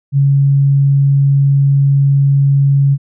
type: tone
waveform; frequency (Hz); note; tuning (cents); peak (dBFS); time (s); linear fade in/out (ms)
sine; 139.2; C#3; +8; -7; 0.12-2.98; 50
effects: none